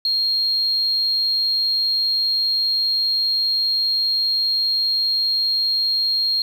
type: tone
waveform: sine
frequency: 4235 Hz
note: C8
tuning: 20 cents sharp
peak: -16 dBFS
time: 0.05-6.42 s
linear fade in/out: 2 ms
effects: tanh soft clip ceiling -12 dBFS + 8-bit